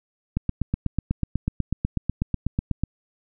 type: click train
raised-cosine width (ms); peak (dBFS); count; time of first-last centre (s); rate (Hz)
5; -10; 21; 0.37-2.836; 8.11
effects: none